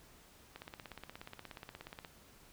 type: click train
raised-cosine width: 0.3 ms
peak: -30 dBFS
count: 26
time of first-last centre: 0.56-2.048 s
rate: 16.8 Hz
effects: pink hiss -61 dBFS RMS until 2.52 s